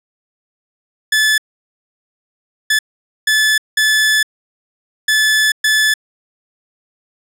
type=tone bursts at uneven times; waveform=sawtooth; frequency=1733 Hz; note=A6; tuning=27 cents flat; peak=-7 dBFS; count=6; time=1.12-1.38 / 2.7-2.79 / 3.27-3.58 / 3.77-4.23 / 5.08-5.52 / 5.64-5.94 s; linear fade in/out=5 ms; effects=low-pass 12000 Hz 12 dB/octave